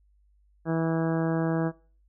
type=harmonic tone; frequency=163.3 Hz; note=E3; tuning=16 cents flat; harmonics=1 / 2 / 3 / 4 / 5 / 6 / 7 / 8 / 9 / 10; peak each=-27 / -28 / -33 / -34 / -39 / -43 / -43 / -44 / -45 / -42 dBFS; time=0.65-1.72 s; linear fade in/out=50 ms; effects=noise-tail reverb RT60 0.4 s tail -21 dB re dry + added 50 Hz sine -60 dBFS peak until 2.08 s

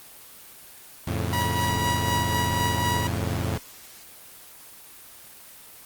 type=chord; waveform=sawtooth; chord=F augmented; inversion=none; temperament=equal; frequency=87.31 / 110 / 138.59 Hz; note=F2 / A2 / C#3; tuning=0 / 0 / 0 cents; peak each=-24 / -25 / -29 dBFS; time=1.07-3.58 s; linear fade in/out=5 ms
type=tone with tremolo; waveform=sawtooth; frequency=967 Hz; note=B5; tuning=37 cents flat; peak=-19 dBFS; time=1.33-3.07 s; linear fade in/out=0 ms; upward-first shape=triangle; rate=4 Hz; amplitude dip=45%
effects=white hiss -46 dBFS RMS until 5.85 s + Opus 24 kbps

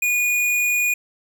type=tone; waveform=square; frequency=2450 Hz; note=D#7; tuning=27 cents flat; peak=-18 dBFS; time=0.02-0.94 s; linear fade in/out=5 ms; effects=none

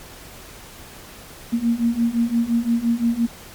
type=beating tone pair; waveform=sine; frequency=230.3 / 236.1 Hz; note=A#3 / A#3; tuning=-21 / +22 cents; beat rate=5.8 Hz; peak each=-21 / -19 dBFS; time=1.52-3.27 s; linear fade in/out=20 ms; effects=pink hiss -41 dBFS RMS until 3.54 s + MP3 96 kbps

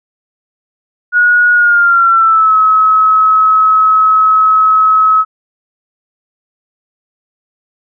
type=tone with pitch glide; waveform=sine; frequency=1451 to 1285.2 Hz; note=F#6 to E6; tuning=-34 to -44 cents; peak=-5 dBFS; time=1.12-5.25 s; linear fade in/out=50 ms; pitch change=-210 cents; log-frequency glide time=1.53-2.56 s; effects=none

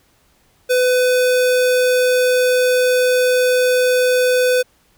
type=tone; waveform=square; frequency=502 Hz; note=B4; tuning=28 cents sharp; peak=-13 dBFS; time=0.69-4.63 s; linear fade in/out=20 ms; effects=pink hiss -57 dBFS RMS until 4.97 s

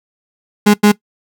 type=tone bursts at uneven times; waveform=35% pulse; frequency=207.7 Hz; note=G#3; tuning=in tune; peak=-4 dBFS; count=2; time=0.66-0.74 / 0.83-0.92 s; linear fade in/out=10 ms; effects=noise-tail reverb RT60 0.1 s tail -19 dB re dry

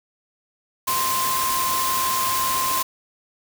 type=tone in noise; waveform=sine; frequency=1046.5 Hz; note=C6; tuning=in tune; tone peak=-22 dBFS; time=0.87-2.83 s; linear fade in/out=10 ms; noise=white; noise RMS=-25 dBFS; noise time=0.87-2.83 s; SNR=0 dB; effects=none

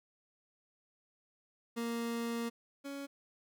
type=tone pair in turn; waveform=30% pulse; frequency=233.1 / 279.3 Hz; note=A#3 / C#4; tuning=0 / +13 cents; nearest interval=minor third; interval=313 cents; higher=second; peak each=-32 / -38 dBFS; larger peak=first; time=1.76-2.5 / 2.84-3.07 s; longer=first; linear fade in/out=20 ms; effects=none

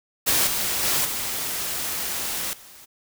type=noise with level steps; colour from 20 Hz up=white; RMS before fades=-20 / -25 / -22 / -28 / -46 dBFS; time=0.26-2.86 s; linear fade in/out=20 ms; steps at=0.47 / 0.83 / 1.05 / 2.53 s; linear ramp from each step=2 ms; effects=none

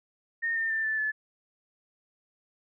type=tone with pitch steps; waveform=sine; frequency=1837 / 1809.6 / 1782.6 / 1756.1 / 1729.9 Hz; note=A#6 / A6 / A6 / A6 / A6; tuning=-26 / +48 / +22 / -4 / -30 cents; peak=-26 dBFS; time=0.42-1.12 s; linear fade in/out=20 ms; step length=140 ms; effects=none

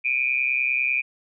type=tone with amplitude modulation; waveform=sine; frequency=2418 Hz; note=D7; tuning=50 cents sharp; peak=-16 dBFS; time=0.04-1.02 s; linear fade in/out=20 ms; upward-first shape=sine; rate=130 Hz; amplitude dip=90%; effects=none

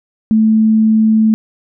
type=tone; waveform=sine; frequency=219.2 Hz; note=A3; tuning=6 cents flat; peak=-7 dBFS; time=0.31-1.34 s; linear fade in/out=0 ms; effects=none

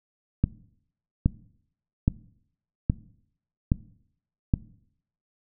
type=click train; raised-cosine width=5 ms; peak=-7 dBFS; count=6; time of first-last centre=0.44-4.538 s; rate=1.22 Hz; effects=noise-tail reverb RT60 0.7 s tail -20 dB re dry

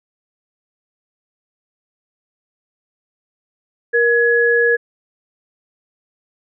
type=tone pair together; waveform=sine; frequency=471.5 / 1684 Hz; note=A#4 / G#6; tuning=+20 / +24 cents; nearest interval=octave + minor seventh; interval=2204 cents; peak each=-14 dBFS; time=3.93-4.77 s; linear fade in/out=20 ms; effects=none

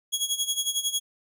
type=tone with tremolo; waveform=20% pulse; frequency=3322 Hz; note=G#7; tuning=in tune; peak=-17 dBFS; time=0.12-1 s; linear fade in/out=20 ms; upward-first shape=sine; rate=11 Hz; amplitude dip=80%; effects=none

